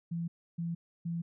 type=tone bursts; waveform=sine; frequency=168.7 Hz; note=E3; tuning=40 cents sharp; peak=-32 dBFS; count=3; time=0.11-1.22 s; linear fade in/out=10 ms; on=170 ms; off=300 ms; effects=none